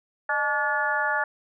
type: harmonic tone with a mistuned harmonic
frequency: 287.8 Hz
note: D4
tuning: 35 cents flat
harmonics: 2 / 3 / 4 / 5 / 6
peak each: -32 / -28 / -32 / -27 / -27 dBFS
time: 0.29-1.24 s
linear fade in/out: 5 ms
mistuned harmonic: 2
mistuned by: +96 cents
effects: none